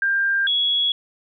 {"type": "tone pair in turn", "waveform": "sine", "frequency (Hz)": [1593, 3351], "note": ["G6", "G#7"], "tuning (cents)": [27, 15], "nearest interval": "octave + minor second", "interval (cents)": 1288, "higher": "second", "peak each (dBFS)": -17, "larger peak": "neither", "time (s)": [[0.02, 0.47], [0.47, 0.92]], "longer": "neither", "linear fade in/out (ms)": 2, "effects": []}